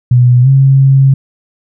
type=tone with pitch glide; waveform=sine; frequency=123.47 to 135.42 Hz; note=B2 to C#3; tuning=0 to -40 cents; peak=-3 dBFS; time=0.11-1.14 s; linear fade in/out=5 ms; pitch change=+160 cents; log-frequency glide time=0.42-0.48 s; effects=none